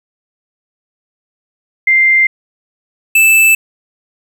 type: tone pair in turn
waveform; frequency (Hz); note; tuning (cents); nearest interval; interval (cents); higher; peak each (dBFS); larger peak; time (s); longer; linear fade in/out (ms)
sine / square; 2093 / 2637; C7 / E7; 0 / 0; major third; 400; second; -6; neither; 1.87-2.27 / 3.15-3.55; neither; 5
effects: 8-bit